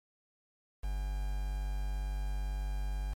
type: tone with quantisation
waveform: triangle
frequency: 49 Hz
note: G1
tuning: in tune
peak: -30 dBFS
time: 0.83-3.14 s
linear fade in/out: 10 ms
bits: 8
effects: MP3 64 kbps